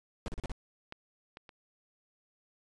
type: noise bursts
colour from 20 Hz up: brown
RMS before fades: -36 dBFS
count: 5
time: 0.26-0.517 s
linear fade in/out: 0 ms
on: 21 ms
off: 38 ms
type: clicks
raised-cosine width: 0.3 ms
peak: -26 / -30 / -34 dBFS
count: 3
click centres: 0.924 / 1.371 / 1.492 s
effects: resampled to 22050 Hz